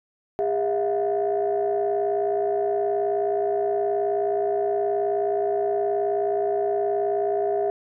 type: tone cluster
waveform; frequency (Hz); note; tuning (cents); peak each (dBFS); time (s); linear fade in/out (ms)
sine; 404.5 / 655 / 714; G#4 / E5 / F5; -46 / -11 / +38; -22 / -26 / -27; 0.39-7.7; 0
effects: tanh soft clip ceiling -14 dBFS